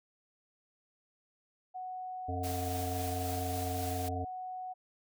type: tone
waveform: sine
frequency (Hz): 740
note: F#5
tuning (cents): 0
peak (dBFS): -38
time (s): 1.74-4.74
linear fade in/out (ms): 20
type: harmonic tone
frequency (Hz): 89.5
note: F2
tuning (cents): +43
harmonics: 1 / 3 / 5 / 7 / 8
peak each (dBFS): -36 / -41 / -43 / -44 / -45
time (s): 2.28-4.25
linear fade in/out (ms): 10
type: noise with tremolo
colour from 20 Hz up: white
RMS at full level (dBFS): -43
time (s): 2.43-4.09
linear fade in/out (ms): 10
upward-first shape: sine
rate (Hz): 3.7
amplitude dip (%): 25
effects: none